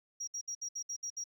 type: tone bursts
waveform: sine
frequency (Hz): 5690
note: F8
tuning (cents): +31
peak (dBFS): -35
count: 8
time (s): 0.2-1.241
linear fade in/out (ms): 10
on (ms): 75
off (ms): 63
effects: tanh soft clip ceiling -32 dBFS + 12-bit